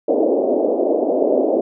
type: band-pass noise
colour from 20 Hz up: white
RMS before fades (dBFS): -17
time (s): 0.08-1.61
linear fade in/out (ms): 5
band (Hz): 260 to 640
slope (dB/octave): 48
effects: none